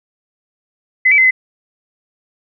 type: tone with pitch steps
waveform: sine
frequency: 2032 / 2297 / 2057 / 2034 Hz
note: B6 / D7 / C7 / C7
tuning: +49 / -39 / -30 / -50 cents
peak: -7 dBFS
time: 1.05-1.31 s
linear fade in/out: 10 ms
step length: 65 ms
effects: none